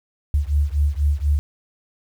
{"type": "beating tone pair", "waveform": "sine", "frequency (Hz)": [71, 75.1], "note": ["C#2", "D2"], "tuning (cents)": [42, 39], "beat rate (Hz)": 4.1, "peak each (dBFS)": [-19, -20], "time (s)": [0.34, 1.39], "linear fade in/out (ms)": 0, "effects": ["8-bit"]}